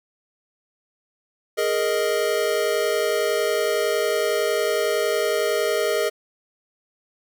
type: chord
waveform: square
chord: Ab suspended second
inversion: none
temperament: equal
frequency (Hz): 415.3 / 466.2 / 622.3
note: Ab4 / Bb4 / Eb5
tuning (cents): 0 / 0 / 0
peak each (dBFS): -25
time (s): 1.57-6.1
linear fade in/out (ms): 20
effects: none